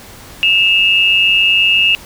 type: tone pair together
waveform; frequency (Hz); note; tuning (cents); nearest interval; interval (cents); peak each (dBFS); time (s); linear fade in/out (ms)
sine; 2637 / 2829; E7 / F7; 0 / +22; minor second; 122; -11; 0.43-1.95; 0
effects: pink hiss -36 dBFS RMS until 2.05 s